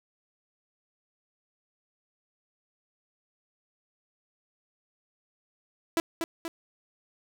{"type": "tone with echo", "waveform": "sawtooth", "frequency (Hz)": 331.8, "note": "E4", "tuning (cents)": 11, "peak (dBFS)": -19, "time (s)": [5.97, 6], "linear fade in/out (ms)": 0, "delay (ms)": 240, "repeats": 2, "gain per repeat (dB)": -5, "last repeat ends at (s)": 6.48, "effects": []}